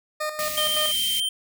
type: tone with tremolo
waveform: 20% pulse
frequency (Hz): 611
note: D#5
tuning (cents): -32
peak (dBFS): -20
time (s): 0.2-0.92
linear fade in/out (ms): 10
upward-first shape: square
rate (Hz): 5.3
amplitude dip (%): 60
type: band-stop noise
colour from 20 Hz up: white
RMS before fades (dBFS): -31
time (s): 0.39-1.2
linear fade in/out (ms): 2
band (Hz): 320 to 1900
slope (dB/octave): 96
type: tone with vibrato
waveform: square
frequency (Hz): 3136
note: G7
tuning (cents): 0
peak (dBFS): -23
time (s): 0.57-1.29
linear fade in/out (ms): 5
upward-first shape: sine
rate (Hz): 14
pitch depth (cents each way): 13
effects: none